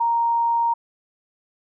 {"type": "tone", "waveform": "sine", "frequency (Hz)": 932.3, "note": "A#5", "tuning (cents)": 0, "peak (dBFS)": -17, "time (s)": [0, 0.74], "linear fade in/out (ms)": 10, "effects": []}